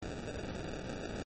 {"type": "noise with sample-and-hold", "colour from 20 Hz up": "violet", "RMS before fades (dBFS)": -41, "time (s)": [0.02, 1.23], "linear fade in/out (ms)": 5, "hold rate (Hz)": 1050, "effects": ["MP3 32 kbps"]}